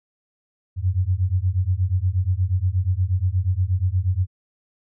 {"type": "beating tone pair", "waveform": "sine", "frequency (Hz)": [88.3, 96.7], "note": ["F2", "G2"], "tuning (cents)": [20, -23], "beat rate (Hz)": 8.4, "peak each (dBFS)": -21, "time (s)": [0.76, 4.27], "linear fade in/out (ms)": 50, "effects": []}